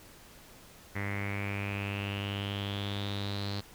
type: tone with low-pass filter sweep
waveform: sawtooth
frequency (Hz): 100.4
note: G2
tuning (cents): +42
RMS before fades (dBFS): -35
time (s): 0.95-3.61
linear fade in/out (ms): 10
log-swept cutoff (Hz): 2000 to 4300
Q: 7.9
effects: pink hiss -54 dBFS RMS until 3.74 s